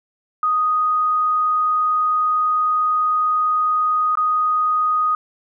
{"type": "tone with dropouts", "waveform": "sine", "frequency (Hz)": 1244.5, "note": "D#6", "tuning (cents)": 0, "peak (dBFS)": -15, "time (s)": [0.43, 5.15], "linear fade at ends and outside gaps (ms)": 2, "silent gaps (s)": [4.154, 4.172], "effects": []}